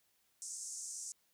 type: band-pass noise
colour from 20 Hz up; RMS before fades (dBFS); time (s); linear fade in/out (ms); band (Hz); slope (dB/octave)
pink; -45; 0.42-1.12; 0; 6000 to 8900; 48
effects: white hiss -75 dBFS RMS until 1.33 s